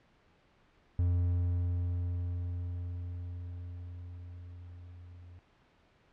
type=tone with level ramp; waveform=triangle; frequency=88 Hz; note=F2; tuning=14 cents sharp; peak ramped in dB=-23 to -47 dBFS; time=0.99-5.39 s; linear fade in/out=0 ms; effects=pink hiss -66 dBFS RMS until 6.12 s + low-pass 3000 Hz 12 dB/octave